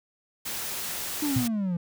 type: noise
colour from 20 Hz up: white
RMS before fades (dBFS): -33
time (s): 0.45-1.48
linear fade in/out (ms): 10
type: exponential sweep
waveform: triangle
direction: down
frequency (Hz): 306.6 to 167.8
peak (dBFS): -23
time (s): 1.22-1.77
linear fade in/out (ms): 5
type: tone with exponential decay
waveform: sine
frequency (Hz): 118.5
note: A#2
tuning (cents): +29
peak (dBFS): -19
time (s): 1.36-1.51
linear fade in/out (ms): 5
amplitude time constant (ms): 31
effects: none